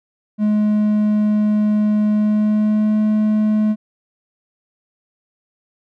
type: tone with pitch glide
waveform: triangle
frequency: 211 to 213.8 Hz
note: G#3 to A3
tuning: +28 to -49 cents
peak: -11 dBFS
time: 0.38-3.76 s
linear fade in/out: 50 ms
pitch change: +23 cents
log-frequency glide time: 2.11-2.99 s
effects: none